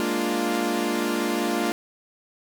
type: chord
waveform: sawtooth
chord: Bb dominant seventh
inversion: third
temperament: equal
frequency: 207.7 / 233.1 / 293.7 / 349.2 Hz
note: Ab3 / Bb3 / D4 / F4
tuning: 0 / 0 / 0 / 0 cents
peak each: -27 / -24 / -25 / -23 dBFS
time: 0-1.72 s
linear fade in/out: 0 ms
effects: none